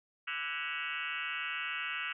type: tone with frequency modulation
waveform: sine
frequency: 2093 Hz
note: C7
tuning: in tune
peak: -34 dBFS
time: 0.27-2.13 s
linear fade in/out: 10 ms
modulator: 153 Hz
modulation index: 5.3
effects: none